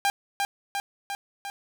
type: tone with echo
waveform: sawtooth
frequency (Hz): 801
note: G5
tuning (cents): +37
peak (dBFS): -17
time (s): 0.05-0.1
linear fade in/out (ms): 0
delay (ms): 350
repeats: 4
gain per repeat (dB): -3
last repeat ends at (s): 1.5
effects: none